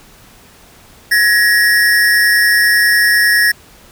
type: ring-modulated tone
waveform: square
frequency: 1784 Hz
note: A6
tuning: 23 cents sharp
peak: -6 dBFS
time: 1.11-3.52 s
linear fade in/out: 10 ms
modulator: 105 Hz
effects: pink hiss -43 dBFS RMS until 3.91 s